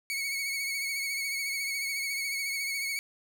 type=tone with vibrato; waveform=sawtooth; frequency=2217 Hz; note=C#7; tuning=in tune; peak=-27 dBFS; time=0.1-2.99 s; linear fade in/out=0 ms; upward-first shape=triangle; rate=14 Hz; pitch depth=47 cents each way; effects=none